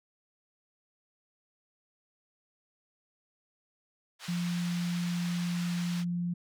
white band-pass noise, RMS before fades -44 dBFS, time 4.19-6.05 s, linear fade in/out 50 ms, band 880 to 4600 Hz, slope 12 dB/octave
sine tone, 174.61 Hz, F3, in tune, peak -29 dBFS, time 4.28-6.34 s, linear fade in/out 10 ms
effects none

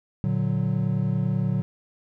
triangle chord, Bb augmented, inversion none, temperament equal, 116.54 / 146.83 / 185 Hz, Bb2 / D3 / F#3, 0 / 0 / 0 cents, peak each -24 dBFS, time 0.24-1.62 s, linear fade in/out 0 ms, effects none

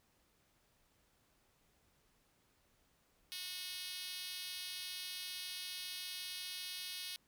5% pulse tone with high-pass filter, 365.2 Hz, F#4, 23 cents flat, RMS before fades -45 dBFS, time 3.32-7.16 s, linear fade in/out 0 ms, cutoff 3600 Hz, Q 1.1, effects pink hiss -74 dBFS RMS until 7.27 s

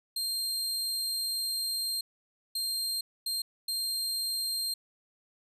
sawtooth tone bursts at uneven times, 4186 Hz, C8, in tune, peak -27 dBFS, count 4, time 0.16-2.01 / 2.55-3.01 / 3.26-3.42 / 3.68-4.74 s, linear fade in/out 5 ms, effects resampled to 32000 Hz

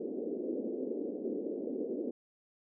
white band-pass noise, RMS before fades -37 dBFS, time 0-2.11 s, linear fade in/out 5 ms, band 230 to 490 Hz, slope 48 dB/octave, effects none

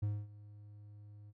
triangle tone with ADSR envelope, 103.83 Hz, G#2, in tune, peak -29 dBFS, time 0.02-1.33 s, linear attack 11 ms, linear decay 240 ms, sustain -20 dB, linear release 39 ms, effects none

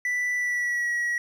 triangle tone with pitch glide, 1975.5 to 1917 Hz, B6 to A#6, 0 to +48 cents, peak -22 dBFS, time 0.05-1.18 s, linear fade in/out 2 ms, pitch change -52 cents, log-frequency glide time 0.36-0.9 s, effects none

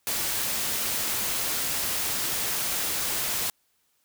white noise, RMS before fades -28 dBFS, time 0.07-3.5 s, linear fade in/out 0 ms, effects white hiss -70 dBFS RMS until 4.04 s

